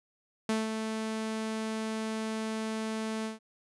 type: tone with ADSR envelope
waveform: sawtooth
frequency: 220 Hz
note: A3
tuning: in tune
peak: -22 dBFS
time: 0.49-3.39 s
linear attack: 3 ms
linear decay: 180 ms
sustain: -6 dB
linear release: 140 ms
effects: resampled to 24000 Hz